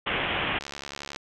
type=low-pass noise; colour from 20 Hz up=white; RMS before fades=-28 dBFS; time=0.06-0.59 s; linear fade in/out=10 ms; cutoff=3300 Hz; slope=96 dB/octave
type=click train; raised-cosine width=0.2 ms; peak=-18 dBFS; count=40; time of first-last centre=0.61-1.161 s; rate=70.8 Hz
effects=none